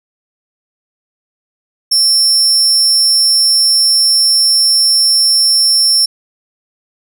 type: tone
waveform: 35% pulse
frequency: 5400 Hz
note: E8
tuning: 41 cents sharp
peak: -5 dBFS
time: 1.91-6.06 s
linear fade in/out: 10 ms
effects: none